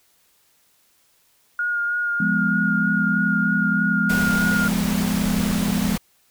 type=tone with vibrato; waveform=sine; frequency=1427 Hz; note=F6; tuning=37 cents sharp; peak=-20 dBFS; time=1.59-4.68 s; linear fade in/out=2 ms; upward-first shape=sine; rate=3.2 Hz; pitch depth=18 cents each way
type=chord; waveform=sine; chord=F diminished; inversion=none; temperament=equal with one note detuned; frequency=174.61 / 205.5 / 246.9 Hz; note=F3 / Ab3 / Cb4; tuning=0 / -18 / 0 cents; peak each=-24 / -22 / -26 dBFS; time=2.2-5.96 s; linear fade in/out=5 ms
type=noise; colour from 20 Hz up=pink; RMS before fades=-28 dBFS; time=4.09-5.98 s; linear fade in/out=10 ms
effects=white hiss -61 dBFS RMS until 6.3 s